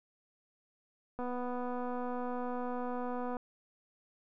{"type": "click train", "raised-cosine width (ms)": 1, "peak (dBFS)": -26, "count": 539, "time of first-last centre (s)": [1.19, 3.368], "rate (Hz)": 247, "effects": []}